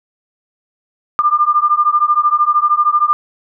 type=beating tone pair; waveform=sine; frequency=1194 / 1207 Hz; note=D6 / D6; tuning=+28 / +47 cents; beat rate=13 Hz; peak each=-13 dBFS; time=1.19-3.13 s; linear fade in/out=0 ms; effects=none